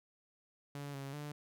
sawtooth tone with pitch steps, 142.8 / 137.7 / 147.4 Hz, D3 / C#3 / D3, -48 / -11 / +7 cents, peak -38 dBFS, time 0.75-1.32 s, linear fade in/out 2 ms, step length 190 ms, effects none

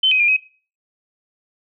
sine tone with pitch steps, 3070 / 2523 / 2404 / 2536 Hz, G7 / D#7 / D7 / D#7, -37 / +23 / +40 / +32 cents, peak -12 dBFS, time 0.03-0.366 s, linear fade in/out 5 ms, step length 84 ms, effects noise-tail reverb RT60 0.4 s tail -20 dB re dry

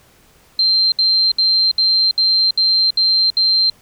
sine tone bursts, 4145 Hz, C8, 17 cents flat, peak -11 dBFS, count 8, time 0.59-3.699 s, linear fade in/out 2 ms, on 330 ms, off 67 ms, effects pink hiss -51 dBFS RMS until 3.81 s

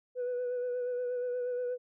sine tone with vibrato, 493.9 Hz, B4, in tune, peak -29 dBFS, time 0.15-1.78 s, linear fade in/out 50 ms, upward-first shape sine, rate 8.4 Hz, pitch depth 25 cents each way, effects tanh soft clip ceiling -29 dBFS

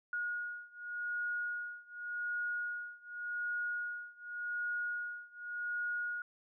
sine beating tone pair, 1442 / 1442.87 Hz, F#6 / F#6, -45 / -44 cents, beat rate 0.87 Hz, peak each -39 / -40 dBFS, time 0.13-6.22 s, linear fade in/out 2 ms, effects none

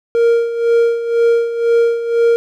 triangle tone with tremolo, 466.2 Hz, A#4, in tune, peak -6 dBFS, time 0.15-2.36 s, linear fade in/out 0 ms, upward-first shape sine, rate 2 Hz, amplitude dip 70%, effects none

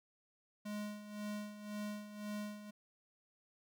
square tone with tremolo, 208.7 Hz, G#3, 9 cents sharp, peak -40 dBFS, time 0.65-2.71 s, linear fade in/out 10 ms, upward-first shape sine, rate 1.9 Hz, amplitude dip 70%, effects none

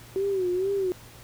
sine tone with vibrato, 377.1 Hz, F#4, 33 cents sharp, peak -23 dBFS, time 0.16-0.92 s, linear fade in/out 0 ms, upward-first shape sine, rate 2.2 Hz, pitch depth 100 cents each way, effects added 118 Hz sine -50 dBFS peak until 1.23 s + pink hiss -49 dBFS RMS until 1.23 s

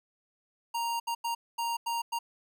square tone bursts at uneven times, 933 Hz, A#5, 1 cent sharp, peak -30 dBFS, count 6, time 0.74-1 / 1.07-1.15 / 1.24-1.35 / 1.58-1.77 / 1.86-2.02 / 2.12-2.19 s, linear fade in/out 10 ms, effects none

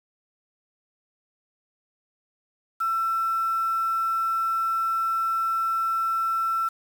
sine tone with quantisation, 1340 Hz, E6, 28 cents sharp, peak -22 dBFS, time 2.8-6.69 s, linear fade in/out 10 ms, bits 7, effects none

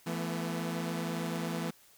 sawtooth chord, E suspended fourth, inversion none, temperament equal with one note detuned, 167.6 / 220 / 246.9 Hz, E3 / A3 / B3, +29 / 0 / 0 cents, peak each -31 / -35 / -36 dBFS, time 0.06-1.71 s, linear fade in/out 10 ms, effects white hiss -61 dBFS RMS until 1.97 s

